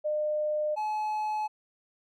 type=tone pair in turn; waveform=sine / triangle; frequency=605 / 854.6 Hz; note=D#5 / G#5; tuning=-49 / +49 cents; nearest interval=tritone; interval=598 cents; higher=second; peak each=-26 / -26 dBFS; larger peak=neither; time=0.04-0.76 / 0.76-1.48 s; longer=neither; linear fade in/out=20 ms; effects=none